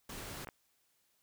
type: noise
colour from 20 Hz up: pink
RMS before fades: -45 dBFS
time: 0.09-0.45 s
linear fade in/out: 5 ms
type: clicks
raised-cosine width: 0.5 ms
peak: -29 dBFS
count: 2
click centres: 0.472 / 0.488 s
effects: white hiss -75 dBFS RMS until 1.22 s